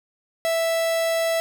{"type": "tone", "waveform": "45% pulse", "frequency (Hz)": 659.3, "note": "E5", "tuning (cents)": 0, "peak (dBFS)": -20, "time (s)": [0.45, 1.4], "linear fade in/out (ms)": 0, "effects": []}